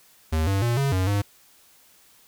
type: tone with pitch steps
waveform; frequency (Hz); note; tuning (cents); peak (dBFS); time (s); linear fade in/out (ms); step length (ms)
square; 79.2 / 97.8 / 118.8 / 138.3 / 93.2 / 101.5; D#2 / G2 / A#2 / C#3 / F#2 / G#2; +31 / -4 / +33 / -4 / +13 / -39; -21; 0.32-1.22; 10; 150
effects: white hiss -56 dBFS RMS until 2.27 s